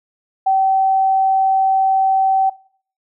sine tone, 769 Hz, G5, 33 cents flat, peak -11 dBFS, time 0.46-2.5 s, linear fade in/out 10 ms, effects noise-tail reverb RT60 0.5 s tail -21 dB re dry

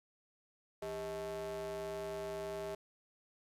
square ring-modulated tone, 116.8 Hz, A#2, 4 cents sharp, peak -37 dBFS, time 0.82-2.75 s, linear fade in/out 5 ms, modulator 518 Hz, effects resampled to 32000 Hz + 11-bit

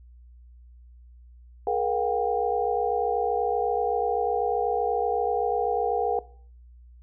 sine tone cluster, 424.2 / 476.9 / 721 / 789 Hz, G#4 / A#4 / F#5 / G5, +37 / +39 / -45 / +11 cents, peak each -28 dBFS, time 1.67-6.19 s, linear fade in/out 2 ms, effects noise-tail reverb RT60 0.5 s tail -19 dB re dry + added 60 Hz sine -47 dBFS peak until 7.02 s

